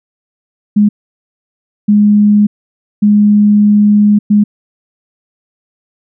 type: tone bursts at uneven times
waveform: sine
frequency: 207.7 Hz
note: G#3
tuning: in tune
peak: -4 dBFS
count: 4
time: 0.76-0.89 / 1.88-2.47 / 3.02-4.19 / 4.3-4.44 s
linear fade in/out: 10 ms
effects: none